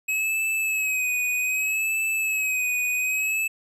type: tone with vibrato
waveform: square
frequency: 2554 Hz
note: D#7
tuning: 45 cents sharp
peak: -23 dBFS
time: 0.08-3.48 s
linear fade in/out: 10 ms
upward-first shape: sine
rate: 0.64 Hz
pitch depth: 52 cents each way
effects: resampled to 32000 Hz